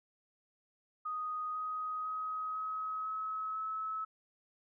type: tone with pitch steps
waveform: sine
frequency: 1244.5 / 1254.6 / 1264.8 / 1275.1 / 1285.4 / 1295.9 Hz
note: D#6 / D#6 / D#6 / D#6 / E6 / E6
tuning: 0 / +14 / +28 / +42 / -44 / -30 cents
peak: -35 dBFS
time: 1.05-4.05 s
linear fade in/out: 10 ms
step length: 500 ms
effects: none